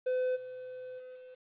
triangle tone with level steps, 508 Hz, B4, 49 cents sharp, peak -26 / -39 / -43 / -46 dBFS, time 0.06-1.35 s, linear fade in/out 10 ms, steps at 0.35 / 0.98 / 1.15 s, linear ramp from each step 20 ms, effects resampled to 8000 Hz + 11-bit

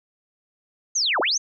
sine linear two-way sweep, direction down then up, 6645 to 293.7 to 6645 Hz, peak -19 dBFS, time 0.95-1.38 s, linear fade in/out 10 ms, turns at 1.2 s, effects none

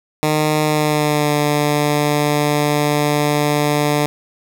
10% pulse tone with pitch glide, 153 to 147.7 Hz, D#3 to D3, -29 to +10 cents, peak -6 dBFS, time 0.23-4.06 s, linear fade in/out 0 ms, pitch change -61 cents, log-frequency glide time 0.61-1.34 s, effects none

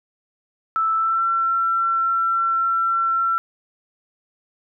sine tone with pitch glide, 1318.5 to 1350.9 Hz, E6 to E6, 0 to +42 cents, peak -17 dBFS, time 0.76-3.38 s, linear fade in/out 0 ms, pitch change +42 cents, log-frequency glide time 0.96-1.24 s, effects none

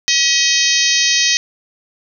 harmonic tone with a mistuned harmonic, 632 Hz, D#5, 27 cents sharp, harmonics 3 / 4 / 5 / 6 / 7 / 8 / 9 / 10, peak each -20 / -20 / -20 / -20 / -20 / -20 / -20 / -20 dBFS, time 0.08-1.37 s, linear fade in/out 0 ms, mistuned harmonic 3, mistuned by +30 cents, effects none

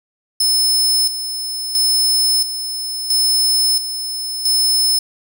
sawtooth tone with tremolo, 5230 Hz, E8, 15 cents flat, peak -10 dBFS, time 0.4-4.99 s, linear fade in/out 5 ms, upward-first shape square, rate 0.74 Hz, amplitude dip 65%, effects none

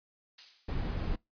violet noise with exponential decay, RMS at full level -34 dBFS, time 0.38-0.94 s, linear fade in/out 5 ms, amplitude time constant 120 ms
brown noise, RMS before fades -33 dBFS, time 0.68-1.16 s, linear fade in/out 10 ms
effects noise-tail reverb RT60 0.2 s tail -24 dB re dry + resampled to 11025 Hz

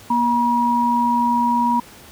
sine tone pair together, 238.4 / 958.8 Hz, A#3 / A#5, +39 / +48 cents, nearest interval 2 octaves, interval 2409 cents, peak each -20 / -16 dBFS, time 0.1-1.8 s, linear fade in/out 5 ms, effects pink hiss -43 dBFS RMS until 2.11 s + high-pass 60 Hz 12 dB/octave

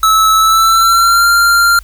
square tone with pitch glide, 1303 to 1388.5 Hz, E6 to F6, -20 to -10 cents, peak -7 dBFS, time 0.03-1.79 s, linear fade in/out 2 ms, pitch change +110 cents, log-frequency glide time 0.38-1.27 s, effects added 50 Hz sine -31 dBFS peak until 1.83 s + white hiss -46 dBFS RMS until 1.83 s

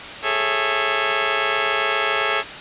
10% pulse chord, A major seventh, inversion third, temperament just, 412.5 / 440 / 550 / 660 Hz, G#4 / A4 / C#5 / E5, -12 / 0 / -14 / +2 cents, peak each -17 dBFS, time 0.22-2.44 s, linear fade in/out 50 ms, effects white hiss -32 dBFS RMS until 2.6 s + resampled to 8000 Hz

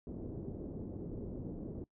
white low-pass noise, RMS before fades -43 dBFS, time 0.07-1.84 s, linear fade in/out 2 ms, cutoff 390 Hz, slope 24 dB/octave, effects noise-tail reverb RT60 0.1 s tail -21 dB re dry

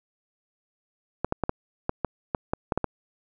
clicks, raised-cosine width 1 ms, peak -10 dBFS, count 11, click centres 1.246 / 1.324 / 1.437 / 1.494 / 1.894 / 2.047 / 2.348 / 2.535 / 2.722 / 2.776 / 2.843 s, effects none

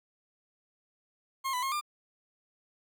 40% pulse tone with pitch steps, 1072 / 996 / 1076 / 1197 Hz, C6 / B5 / C6 / D6, +42 / +14 / +48 / +33 cents, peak -29 dBFS, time 1.44-1.812 s, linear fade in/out 20 ms, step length 93 ms, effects 11-bit

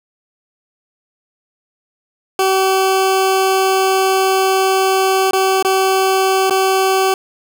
20% pulse tone with dropouts, 381.8 Hz, G4, 46 cents flat, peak -7 dBFS, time 2.39-7.14 s, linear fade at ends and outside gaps 2 ms, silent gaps 5.31-5.332 / 5.626-5.648 / 6.498-6.507 s, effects none

